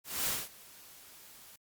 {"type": "noise with ADSR envelope", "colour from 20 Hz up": "white", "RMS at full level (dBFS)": -31, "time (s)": [0.04, 1.56], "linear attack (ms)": 230, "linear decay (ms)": 210, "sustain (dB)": -23, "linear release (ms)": 4, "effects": ["Opus 48 kbps"]}